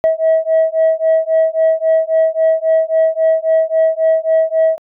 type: beating tone pair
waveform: sine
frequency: 642 / 645.7 Hz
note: E5 / E5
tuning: -46 / -36 cents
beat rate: 3.7 Hz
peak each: -12 dBFS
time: 0.04-4.78 s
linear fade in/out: 0 ms
effects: tanh soft clip ceiling -6 dBFS